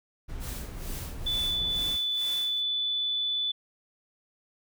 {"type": "noise", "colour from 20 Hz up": "brown", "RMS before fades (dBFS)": -37, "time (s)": [0.28, 1.97], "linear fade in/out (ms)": 20}
{"type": "noise with tremolo", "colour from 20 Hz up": "white", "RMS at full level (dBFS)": -41, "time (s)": [0.39, 2.63], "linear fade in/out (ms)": 50, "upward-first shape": "sine", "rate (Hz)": 2.2, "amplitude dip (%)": 85}
{"type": "tone", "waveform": "sine", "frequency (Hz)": 3483, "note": "A7", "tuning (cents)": -18, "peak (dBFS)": -26, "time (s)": [1.26, 3.52], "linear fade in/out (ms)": 10}
{"effects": []}